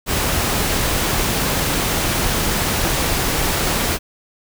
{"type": "noise", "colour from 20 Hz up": "pink", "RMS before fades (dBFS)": -19, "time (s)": [0.06, 3.99], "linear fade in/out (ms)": 50, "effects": []}